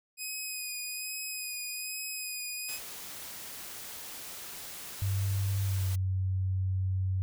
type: tone with vibrato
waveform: 10% pulse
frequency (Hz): 2502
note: D#7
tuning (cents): +9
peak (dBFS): -27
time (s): 0.17-2.8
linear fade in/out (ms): 50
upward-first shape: sine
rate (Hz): 1.2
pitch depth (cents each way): 24
type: noise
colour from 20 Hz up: white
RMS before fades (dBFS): -43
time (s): 2.68-5.96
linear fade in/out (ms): 10
type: tone with pitch glide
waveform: sine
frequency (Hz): 98 to 94.06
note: G2 to F#2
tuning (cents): 0 to +29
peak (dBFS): -27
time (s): 5.02-7.22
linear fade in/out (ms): 0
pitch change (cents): -71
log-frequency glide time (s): 5.64-5.88
effects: none